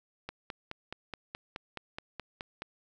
click train, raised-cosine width 0.3 ms, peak -22 dBFS, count 12, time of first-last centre 0.29-2.621 s, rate 4.72 Hz, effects none

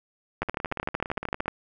two click trains, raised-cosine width 0.5 ms, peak -18 / -11 dBFS, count 19 / 15, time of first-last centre 0.43-1.459 / 0.42-1.481 s, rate 17.5 / 13.2 Hz, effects none

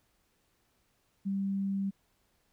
sine tone, 196 Hz, G3, in tune, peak -29 dBFS, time 1.25-1.91 s, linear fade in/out 20 ms, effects pink hiss -73 dBFS RMS until 2.52 s

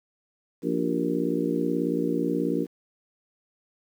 harmonic tone with a mistuned harmonic, 58.4 Hz, A#1, 4 cents sharp, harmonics 3 / 4 / 5 / 6 / 7 / 8, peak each -31 / -31 / -27 / -31 / -33 / -31 dBFS, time 0.62-2.67 s, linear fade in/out 50 ms, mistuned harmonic 7, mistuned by -83 cents, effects 9-bit

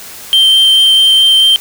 triangle tone with vibrato, 3136 Hz, G7, in tune, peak -3 dBFS, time 0.33-1.56 s, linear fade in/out 0 ms, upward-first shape triangle, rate 4.6 Hz, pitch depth 10 cents each way, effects white hiss -30 dBFS RMS until 1.6 s

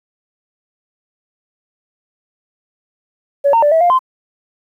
sine tone with pitch steps, 564 / 916 / 587 / 649 / 702 / 1037 Hz, C#5 / A#5 / D5 / E5 / F5 / C6, +30 / -31 / -1 / -27 / +9 / -16 cents, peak -7 dBFS, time 3.44-3.992 s, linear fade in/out 20 ms, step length 92 ms, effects tanh soft clip ceiling -4 dBFS + 8-bit

